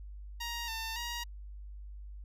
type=tone with pitch steps; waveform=10% pulse; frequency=940 / 900 / 949 Hz; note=A#5 / A5 / A#5; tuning=+14 / +39 / +31 cents; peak=-28 dBFS; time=0.4-1.24 s; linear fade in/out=10 ms; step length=280 ms; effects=added 50 Hz sine -43 dBFS peak until 2.24 s + resampled to 32000 Hz